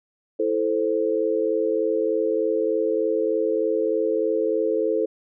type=chord; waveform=sine; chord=A minor; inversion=second; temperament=equal; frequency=329.6 / 440 / 523.3 Hz; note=E4 / A4 / C5; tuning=0 / 0 / 0 cents; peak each=-26 / -22 / -25 dBFS; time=0.39-5.06 s; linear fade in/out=10 ms; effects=none